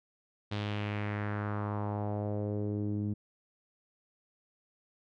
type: tone with low-pass filter sweep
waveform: sawtooth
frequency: 103.83 Hz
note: G#2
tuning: in tune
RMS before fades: -34 dBFS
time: 0.51-3.14 s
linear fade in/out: 10 ms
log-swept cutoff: 3800 to 250 Hz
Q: 2.4
effects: none